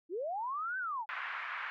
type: linear two-way sweep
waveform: sine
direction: up then down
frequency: 307.5 to 1561 to 811 Hz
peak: -34 dBFS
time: 0.09-1.06 s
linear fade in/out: 50 ms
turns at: 0.78 s
type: band-pass noise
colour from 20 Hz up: pink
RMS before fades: -40 dBFS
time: 1.09-1.7 s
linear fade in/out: 0 ms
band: 1200 to 2100 Hz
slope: 24 dB/octave
effects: none